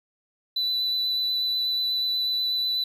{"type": "tone with vibrato", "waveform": "triangle", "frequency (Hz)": 3984, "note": "B7", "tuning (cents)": 14, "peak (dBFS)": -21, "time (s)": [0.56, 2.84], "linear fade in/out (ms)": 5, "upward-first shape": "sine", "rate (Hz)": 8.2, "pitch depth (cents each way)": 12, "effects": ["tanh soft clip ceiling -17 dBFS", "10-bit"]}